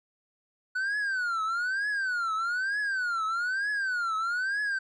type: tone with vibrato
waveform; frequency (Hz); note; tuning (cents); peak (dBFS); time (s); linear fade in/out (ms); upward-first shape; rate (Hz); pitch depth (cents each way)
triangle; 1480; F#6; 0; -25; 0.75-4.79; 10; triangle; 1.1; 250
effects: resampled to 22050 Hz